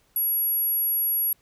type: tone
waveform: sine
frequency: 11380 Hz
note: F9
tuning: 31 cents sharp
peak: -21 dBFS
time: 0.16-1.33 s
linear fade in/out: 2 ms
effects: pink hiss -64 dBFS RMS until 1.41 s